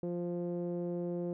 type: tone with low-pass filter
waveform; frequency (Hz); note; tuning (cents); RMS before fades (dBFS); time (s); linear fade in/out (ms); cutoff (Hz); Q
sawtooth; 174.61; F3; 0; -36; 0.03-1.33; 0; 450; 4.2
effects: none